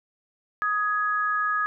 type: tone pair together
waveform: sine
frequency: 1252 / 1671.2 Hz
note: D#6 / G#6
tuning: +10 / +10 cents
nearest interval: perfect fourth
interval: 500 cents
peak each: -24 / -26 dBFS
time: 0.62-1.66 s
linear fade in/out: 0 ms
effects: none